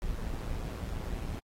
brown noise with amplitude modulation, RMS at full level -33 dBFS, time 0.02-1.39 s, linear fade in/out 0 ms, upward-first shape sine, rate 114 Hz, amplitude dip 55%, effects AAC 48 kbps

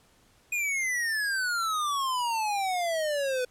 square exponential sweep, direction down, 2480 to 493.9 Hz, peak -27 dBFS, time 0.52-3.45 s, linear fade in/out 5 ms, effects pink hiss -62 dBFS RMS until 3.5 s + low-pass 12000 Hz 12 dB/octave

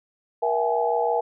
sine tone cluster, 475.2 / 663 / 779 / 845 Hz, A#4 / E5 / G5 / G#5, +33 / +10 / -11 / +30 cents, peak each -24 / -26 / -28 / -25 dBFS, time 0.42-1.21 s, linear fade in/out 10 ms, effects none

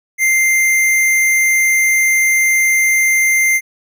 square tone, 2093 Hz, C7, in tune, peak -11 dBFS, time 0.18-3.61 s, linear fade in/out 50 ms, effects none

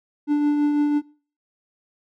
triangle tone with tremolo, 293.7 Hz, D4, in tune, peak -13 dBFS, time 0.27-1.02 s, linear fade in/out 50 ms, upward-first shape triangle, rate 6 Hz, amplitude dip 35%, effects noise-tail reverb RT60 0.4 s tail -22 dB re dry

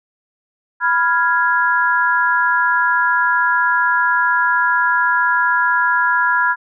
sine chord, F diminished, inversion second, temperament equal, 987.8 / 1396.9 / 1661.2 Hz, Cb6 / F6 / Ab6, 0 / 0 / 0 cents, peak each -17 dBFS, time 0.8-6.56 s, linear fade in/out 50 ms, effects none

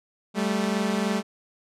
sawtooth tone pair together, 194.88 / 218.2 Hz, G3 / A3, -10 / -14 cents, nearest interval major second, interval 196 cents, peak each -22 dBFS, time 0.34-1.23 s, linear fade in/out 50 ms, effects low-pass 9000 Hz 12 dB/octave

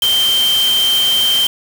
sine tone in noise, 3136 Hz, G7, in tune, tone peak -11 dBFS, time 0.02-1.47 s, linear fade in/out 2 ms, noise white, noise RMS -22 dBFS, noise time 0.02-1.47 s, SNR +8 dB, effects none

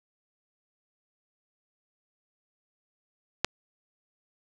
click, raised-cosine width 0.2 ms, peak -5 dBFS, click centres 3.446 s, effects none

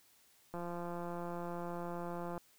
click train, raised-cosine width 1 ms, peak -29 dBFS, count 319, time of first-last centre 0.54-2.378 s, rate 173 Hz, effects white hiss -67 dBFS RMS until 2.58 s

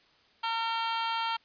harmonic tone, 455.9 Hz, A#4, 39 cents flat, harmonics 2 / 3 / 4 / 5 / 6 / 7 / 8 / 9 / 10, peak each -31 / -35 / -45 / -43 / -41 / -37 / -48 / -45 / -46 dBFS, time 0.43-1.37 s, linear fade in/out 10 ms, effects white hiss -63 dBFS RMS until 1.44 s + resampled to 11025 Hz

